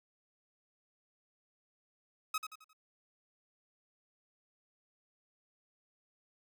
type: tone with echo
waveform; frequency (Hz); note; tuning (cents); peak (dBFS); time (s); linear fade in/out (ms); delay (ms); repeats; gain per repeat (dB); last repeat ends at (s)
sawtooth; 1272; D#6; +38; -28; 2.34-2.38; 5; 88; 4; -8; 2.732
effects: none